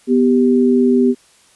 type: tone pair together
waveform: sine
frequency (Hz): 247.6 / 392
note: B3 / G4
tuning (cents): +5 / 0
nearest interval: minor sixth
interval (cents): 795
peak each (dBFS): -11 / -14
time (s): 0.07-1.15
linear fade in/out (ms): 50
effects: white hiss -51 dBFS RMS until 1.55 s + resampled to 24000 Hz